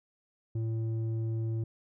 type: tone with low-pass filter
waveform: square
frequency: 112.5 Hz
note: A2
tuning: 39 cents sharp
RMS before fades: -32 dBFS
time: 0.55-1.64 s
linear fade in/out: 5 ms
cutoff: 260 Hz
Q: 1.5
effects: none